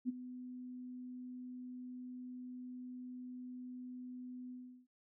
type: tone with ADSR envelope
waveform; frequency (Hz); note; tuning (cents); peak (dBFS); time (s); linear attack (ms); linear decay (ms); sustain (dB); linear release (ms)
sine; 250.6; B3; +25; -31; 0.05-4.87; 39; 19; -14; 360
effects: noise-tail reverb RT60 0.2 s tail -25 dB re dry